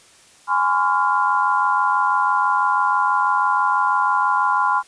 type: chord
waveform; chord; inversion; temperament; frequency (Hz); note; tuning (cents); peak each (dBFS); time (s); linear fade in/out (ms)
sine; Db major seventh; second; equal with one note detuned; 830.6 / 1022.6 / 1108.7 / 1396.9; Ab5 / C6 / Db6 / F6; 0 / -40 / 0 / 0; -22 / -18 / -24 / -22; 0.47-4.83; 50
effects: white hiss -50 dBFS RMS until 4.87 s + resampled to 22050 Hz